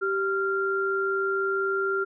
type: tone pair together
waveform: sine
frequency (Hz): 388.8 / 1387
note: G4 / F6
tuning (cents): -14 / -12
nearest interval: octave + minor seventh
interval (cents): 2202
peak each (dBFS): -26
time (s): 0.01-2.05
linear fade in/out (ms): 20
effects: none

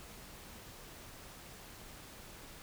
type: silence
effects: pink hiss -52 dBFS RMS until 2.62 s

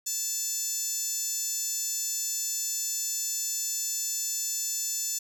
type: tone with high-pass filter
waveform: 10% pulse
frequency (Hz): 880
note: A5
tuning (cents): 0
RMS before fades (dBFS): -31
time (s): 0.06-5.19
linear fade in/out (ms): 10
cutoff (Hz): 7400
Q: 5.9
effects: none

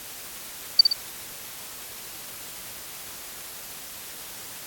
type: tone with echo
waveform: sine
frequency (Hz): 4600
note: D8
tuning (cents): -37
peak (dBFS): -6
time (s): 0.79-0.81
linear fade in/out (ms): 5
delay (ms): 60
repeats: 2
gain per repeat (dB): -6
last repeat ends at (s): 0.93
effects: white hiss -39 dBFS RMS until 4.66 s + AAC 64 kbps

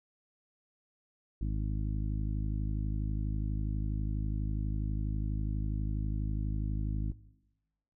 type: harmonic tone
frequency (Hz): 52.2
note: G#1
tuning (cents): +10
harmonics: 1 / 2 / 3 / 4 / 5 / 6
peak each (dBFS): -31 / -37 / -41 / -43 / -45 / -47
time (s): 1.41-7.12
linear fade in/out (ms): 5
effects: noise-tail reverb RT60 1.0 s tail -19 dB re dry

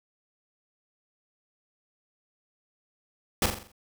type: noise with echo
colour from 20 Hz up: pink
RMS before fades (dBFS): -23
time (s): 3.42-3.46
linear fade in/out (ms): 2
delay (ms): 43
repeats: 6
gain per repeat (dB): -6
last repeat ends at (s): 3.718
effects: none

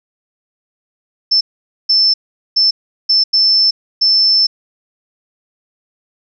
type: tone bursts at uneven times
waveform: sine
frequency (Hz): 5300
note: E8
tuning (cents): +9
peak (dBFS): -8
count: 6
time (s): 1.31-1.41 / 1.89-2.14 / 2.56-2.71 / 3.09-3.24 / 3.33-3.71 / 4.01-4.47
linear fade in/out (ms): 10
effects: none

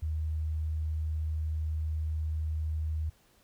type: tone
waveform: sine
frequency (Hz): 78.1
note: D#2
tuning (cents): +7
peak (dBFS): -29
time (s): 0.02-3.1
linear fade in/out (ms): 10
effects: pink hiss -65 dBFS RMS until 3.43 s

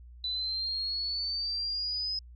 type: exponential sweep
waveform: sine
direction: up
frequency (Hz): 3977 to 5090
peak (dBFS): -30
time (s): 0.24-2.19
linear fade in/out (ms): 2
effects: added 60 Hz sine -47 dBFS peak until 2.35 s

